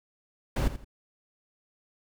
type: noise with echo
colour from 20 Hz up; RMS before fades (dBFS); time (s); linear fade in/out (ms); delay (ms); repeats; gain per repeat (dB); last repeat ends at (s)
brown; -25; 0.56-0.68; 5; 83; 2; -12; 0.846
effects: none